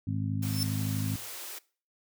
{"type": "harmonic tone", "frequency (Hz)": 52.4, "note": "G#1", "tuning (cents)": 16, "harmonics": [2, 3, 4, 5], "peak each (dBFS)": [-31, -35, -37, -36], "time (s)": [0.07, 1.16], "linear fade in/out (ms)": 5}
{"type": "high-pass noise", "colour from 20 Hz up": "white", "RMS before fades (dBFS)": -41, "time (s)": [0.42, 1.59], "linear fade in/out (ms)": 10, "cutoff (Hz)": 320, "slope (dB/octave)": 96}
{"type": "tone with exponential growth", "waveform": "sawtooth", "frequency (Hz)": 5310, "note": "E8", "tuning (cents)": 12, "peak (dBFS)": -23, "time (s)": [0.45, 0.63], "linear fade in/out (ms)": 1, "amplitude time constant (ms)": 39}
{"effects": ["noise-tail reverb RT60 0.4 s tail -21 dB re dry"]}